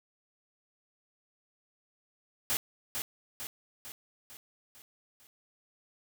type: noise with echo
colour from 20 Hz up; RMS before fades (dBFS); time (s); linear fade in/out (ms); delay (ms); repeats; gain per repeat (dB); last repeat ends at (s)
white; -30; 2.5-2.57; 0; 450; 6; -5; 5.27
effects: none